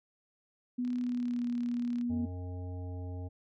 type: tone with pitch glide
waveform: sine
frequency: 246.9 to 241 Hz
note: B3 to B3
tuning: 0 to -42 cents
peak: -30 dBFS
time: 0.78-2.26 s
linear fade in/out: 10 ms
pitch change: -42 cents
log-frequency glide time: 0.98-1.48 s
type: click train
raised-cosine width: 0.2 ms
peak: -36 dBFS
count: 44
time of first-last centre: 0.85-2.012 s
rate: 37 Hz
type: harmonic tone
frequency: 90.1 Hz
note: F#2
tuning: 45 cents flat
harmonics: 1 / 3 / 5 / 7 / 9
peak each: -37 / -47 / -51 / -54 / -56 dBFS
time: 2.09-3.29 s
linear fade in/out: 20 ms
effects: none